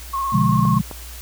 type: tone with vibrato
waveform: sine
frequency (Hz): 1085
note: C#6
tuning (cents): -37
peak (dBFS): -20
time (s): 0.13-0.79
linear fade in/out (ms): 10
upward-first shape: square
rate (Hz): 18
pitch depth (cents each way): 29
type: chord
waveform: sine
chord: B diminished seventh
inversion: none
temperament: equal with one note detuned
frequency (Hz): 123.47 / 145.65 / 174.61 / 207.7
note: B2 / D3 / F3 / Ab3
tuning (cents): 0 / -14 / 0 / 0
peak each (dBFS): -20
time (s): 0.32-0.82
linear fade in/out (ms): 20
type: clicks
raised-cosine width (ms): 1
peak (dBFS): -18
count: 2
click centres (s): 0.652 / 0.913
effects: added 60 Hz sine -35 dBFS peak until 1.21 s + white hiss -39 dBFS RMS until 1.21 s